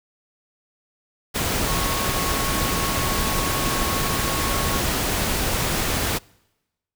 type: tone in noise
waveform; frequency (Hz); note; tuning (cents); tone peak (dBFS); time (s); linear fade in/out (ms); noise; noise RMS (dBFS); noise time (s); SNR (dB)
sine; 1100; C#6; -14; -29; 1.65-4.81; 20; pink; -23; 1.34-6.19; -9
effects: noise-tail reverb RT60 1.0 s tail -26 dB re dry